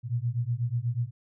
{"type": "beating tone pair", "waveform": "sine", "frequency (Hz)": [115.6, 123.8], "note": ["A#2", "B2"], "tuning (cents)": [-14, 5], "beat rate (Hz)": 8.2, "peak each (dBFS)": -29, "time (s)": [0.03, 1.11], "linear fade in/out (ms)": 50, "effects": []}